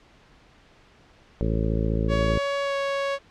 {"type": "harmonic tone", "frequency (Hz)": 55, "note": "A1", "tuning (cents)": 0, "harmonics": [1, 2, 3, 4, 5, 6, 7, 8, 9, 10], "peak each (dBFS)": [-25, -28, -29, -31, -36, -34, -37, -33, -40, -37], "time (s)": [1.41, 2.38], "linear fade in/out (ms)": 0}
{"type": "tone with pitch glide", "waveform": "sawtooth", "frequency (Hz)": [561, 555.2], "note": ["C#5", "C#5"], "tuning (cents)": [21, 3], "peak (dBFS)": -20, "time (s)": [2.08, 3.19], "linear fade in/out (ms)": 50, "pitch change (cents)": -18, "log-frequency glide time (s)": [2.62, 2.75]}
{"effects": ["pink hiss -55 dBFS RMS until 3.3 s", "low-pass 4000 Hz 12 dB/octave"]}